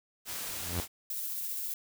white noise, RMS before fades -38 dBFS, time 0.25-0.88 s, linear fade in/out 50 ms
sawtooth tone with exponential growth, 87.31 Hz, F2, in tune, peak -25 dBFS, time 0.45-0.8 s, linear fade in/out 0 ms, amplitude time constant 76 ms
violet noise with tremolo, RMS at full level -35 dBFS, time 1.1-1.74 s, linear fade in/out 2 ms, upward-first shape triangle, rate 15 Hz, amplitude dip 25%
effects none

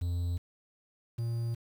triangle tone pair in turn, 87.31 / 116.54 Hz, F2 / A#2, 0 / 0 cents, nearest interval perfect fourth, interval 500 cents, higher second, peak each -27 / -28 dBFS, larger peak first, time 0.01-0.38 / 1.18-1.55 s, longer neither, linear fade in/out 10 ms, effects 9-bit

